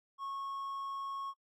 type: tone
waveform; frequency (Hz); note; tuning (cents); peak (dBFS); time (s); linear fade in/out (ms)
triangle; 1097; C#6; -18; -36; 0.18-1.34; 50
effects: noise-tail reverb RT60 0.1 s tail -25 dB re dry